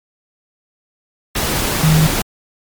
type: tone in noise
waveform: sine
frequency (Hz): 156.9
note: D#3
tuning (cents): +15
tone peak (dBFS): -9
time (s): 1.83-2.07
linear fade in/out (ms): 5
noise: pink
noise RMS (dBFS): -18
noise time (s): 1.35-2.22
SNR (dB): +6
effects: MP3 96 kbps